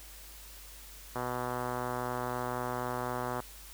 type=tone with low-pass filter; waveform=5% pulse; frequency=123.9 Hz; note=B2; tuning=6 cents sharp; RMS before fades=-35 dBFS; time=1.15-3.41 s; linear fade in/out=10 ms; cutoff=1200 Hz; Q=1.2; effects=added 50 Hz sine -51 dBFS peak until 3.73 s + white hiss -51 dBFS RMS until 3.73 s